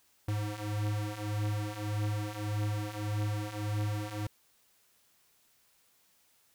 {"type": "beating tone pair", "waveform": "square", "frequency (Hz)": [103.83, 105.53], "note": ["G#2", "G#2"], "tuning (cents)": [0, 28], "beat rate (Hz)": 1.7, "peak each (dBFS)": [-37, -34], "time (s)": [0.28, 4.27], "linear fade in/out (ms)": 5, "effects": ["white hiss -68 dBFS RMS until 6.54 s"]}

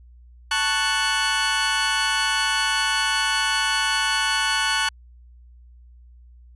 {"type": "chord", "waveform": "20% pulse", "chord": "F# minor", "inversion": "first", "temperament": "equal", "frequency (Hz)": [880, 1108.7, 1480], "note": ["A5", "C#6", "F#6"], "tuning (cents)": [0, 0, 0], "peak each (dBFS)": [-21, -22, -17], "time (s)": [0.51, 4.89], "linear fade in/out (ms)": 5, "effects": ["added 60 Hz sine -45 dBFS peak until 6.55 s", "resampled to 24000 Hz"]}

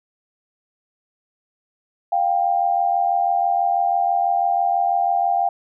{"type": "tone pair together", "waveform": "sine", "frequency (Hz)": [702.9, 789], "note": ["F5", "G5"], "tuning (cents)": [11, 11], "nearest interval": "major second", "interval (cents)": 200, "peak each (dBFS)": -19, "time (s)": [2.12, 5.49], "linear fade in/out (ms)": 5, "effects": []}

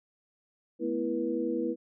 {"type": "tone cluster", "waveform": "sine", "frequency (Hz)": [217, 248, 331, 482.1], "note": ["A3", "B3", "E4", "B4"], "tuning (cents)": [-24, 7, 7, -42], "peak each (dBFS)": [-38, -34, -31, -33], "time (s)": [0.79, 1.76], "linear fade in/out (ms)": 50, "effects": []}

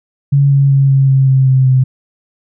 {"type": "tone with pitch steps", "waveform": "sine", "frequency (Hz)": [140.3, 138.77, 137.25, 135.76, 134.27, 132.81, 131.36, 129.93], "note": ["C#3", "C#3", "C#3", "C#3", "C3", "C3", "C3", "C3"], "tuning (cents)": [21, 2, -17, -36, 45, 26, 7, -12], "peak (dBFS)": -6, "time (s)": [0.32, 1.84], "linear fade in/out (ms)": 10, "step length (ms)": 190, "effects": []}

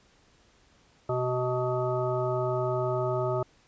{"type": "harmonic tone", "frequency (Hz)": 125.9, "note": "B2", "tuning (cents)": 34, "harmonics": [1, 3, 5, 7, 9, 10], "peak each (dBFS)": [-31, -30, -30, -37, -42, -36], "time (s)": [1.09, 3.43], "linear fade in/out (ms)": 5, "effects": ["pink hiss -62 dBFS RMS until 3.67 s", "resampled to 16000 Hz"]}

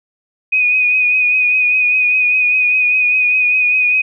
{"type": "tone with vibrato", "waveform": "sine", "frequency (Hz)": 2489, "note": "D#7", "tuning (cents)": 0, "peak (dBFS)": -10, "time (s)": [0.52, 4.02], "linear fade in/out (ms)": 10, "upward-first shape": "triangle", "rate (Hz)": 5, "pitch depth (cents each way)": 35, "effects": []}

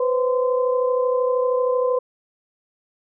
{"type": "tone cluster", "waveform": "sine", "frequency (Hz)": [499.1, 532, 1031], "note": ["B4", "C5", "C6"], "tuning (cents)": [18, 29, -26], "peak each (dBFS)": [-18, -26, -27], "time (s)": [0, 1.99], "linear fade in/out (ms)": 5, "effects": []}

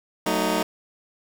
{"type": "chord", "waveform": "15% pulse", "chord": "D# diminished", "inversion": "first", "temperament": "just", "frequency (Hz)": [186.68, 224, 311.1], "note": ["F#3", "A3", "D#4"], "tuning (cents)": [16, 31, 0], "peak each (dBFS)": [-21, -20, -18], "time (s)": [0.26, 0.63], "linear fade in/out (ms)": 5, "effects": ["7-bit"]}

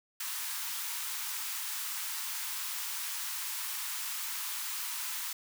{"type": "high-pass noise", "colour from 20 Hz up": "white", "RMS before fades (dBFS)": -37, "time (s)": [0.2, 5.33], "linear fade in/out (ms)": 5, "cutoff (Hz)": 850, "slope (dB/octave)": 96, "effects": []}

